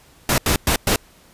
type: noise bursts at uneven times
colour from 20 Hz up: pink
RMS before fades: -17 dBFS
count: 4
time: 0.29-0.38 / 0.46-0.56 / 0.67-0.76 / 0.87-0.96 s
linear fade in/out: 2 ms
effects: pink hiss -51 dBFS RMS until 1.33 s + resampled to 32000 Hz